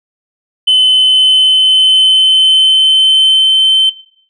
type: tone with pitch glide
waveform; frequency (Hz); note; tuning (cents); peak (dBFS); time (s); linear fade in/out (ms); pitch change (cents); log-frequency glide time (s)
sine; 3039 to 3087; F#7 to G7; +46 to -27; -3; 0.67-3.9; 10; +27; 0.78-3.75
effects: noise-tail reverb RT60 0.6 s tail -19 dB re dry + tanh soft clip ceiling -3 dBFS